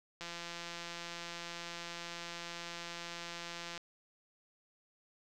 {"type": "click train", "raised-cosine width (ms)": 0.2, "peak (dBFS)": -26, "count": 611, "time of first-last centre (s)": [0.21, 3.777], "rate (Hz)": 171, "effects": []}